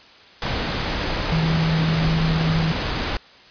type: tone in noise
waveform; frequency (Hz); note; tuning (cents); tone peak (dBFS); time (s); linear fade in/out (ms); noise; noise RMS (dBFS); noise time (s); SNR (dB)
sine; 161; E3; -41; -18; 1.32-2.72; 2; pink; -24; 0.42-3.17; +3
effects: white hiss -47 dBFS RMS until 3.5 s + resampled to 11025 Hz